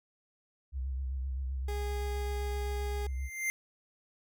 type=tone with vibrato; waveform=sine; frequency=65.8 Hz; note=C2; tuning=10 cents sharp; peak=-32 dBFS; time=0.72-3.3 s; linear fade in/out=50 ms; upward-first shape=sine; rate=7.7 Hz; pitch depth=60 cents each way
type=tone; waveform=30% pulse; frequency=411.6 Hz; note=G#4; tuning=16 cents flat; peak=-35 dBFS; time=1.68-3.07 s; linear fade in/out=5 ms
type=tone with exponential growth; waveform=square; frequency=2093 Hz; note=C7; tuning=in tune; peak=-28 dBFS; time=2.99-3.5 s; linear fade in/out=0 ms; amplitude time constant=110 ms
effects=none